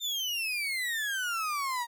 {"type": "exponential sweep", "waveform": "35% pulse", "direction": "down", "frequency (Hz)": [3634, 932.3], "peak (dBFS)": -28, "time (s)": [0, 1.87], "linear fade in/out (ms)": 50, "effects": []}